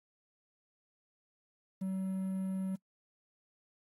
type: tone with quantisation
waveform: triangle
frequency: 189.8 Hz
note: F#3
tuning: 44 cents sharp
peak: -31 dBFS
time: 1.81-2.76 s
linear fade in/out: 10 ms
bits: 10
effects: noise-tail reverb RT60 0.1 s tail -23 dB re dry + AAC 48 kbps